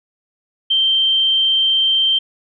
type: tone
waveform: sine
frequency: 3136 Hz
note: G7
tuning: in tune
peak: -12 dBFS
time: 0.7-2.19 s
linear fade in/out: 10 ms
effects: none